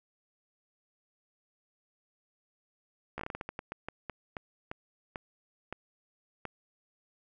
slowing click train, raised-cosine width 0.5 ms, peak -22 dBFS, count 18, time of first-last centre 3.18-6.453 s, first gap 14 ms, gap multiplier 1.28, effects none

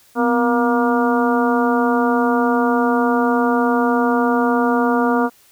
harmonic tone with a mistuned harmonic, 236.7 Hz, A#3, 27 cents sharp, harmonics 1 / 2 / 3 / 4 / 5 / 6, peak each -17 / -20 / -22 / -23 / -24 / -25 dBFS, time 0.15-5.3 s, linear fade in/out 50 ms, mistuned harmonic 1, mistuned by +95 cents, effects white hiss -52 dBFS RMS until 5.51 s

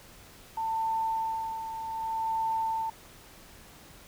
sine tone with tremolo, 894 Hz, A5, 27 cents sharp, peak -26 dBFS, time 0.57-2.9 s, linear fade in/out 5 ms, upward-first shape sine, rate 0.65 Hz, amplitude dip 60%, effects pink hiss -52 dBFS RMS until 4.07 s

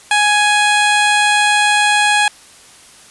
15% pulse tone, 833 Hz, G#5, 5 cents sharp, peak -4 dBFS, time 0.11-2.28 s, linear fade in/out 2 ms, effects white hiss -42 dBFS RMS until 3.1 s + resampled to 24000 Hz

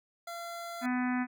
25% pulse tone, 684 Hz, F5, 36 cents flat, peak -35 dBFS, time 0.27-0.86 s, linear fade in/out 5 ms
harmonic tone, 250 Hz, B3, 21 cents sharp, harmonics 1 / 3 / 4 / 5 / 6 / 7 / 8 / 9 / 10, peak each -29 / -39 / -42 / -44 / -42 / -41 / -44 / -47 / -50 dBFS, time 0.81-1.27 s, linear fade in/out 50 ms
effects none

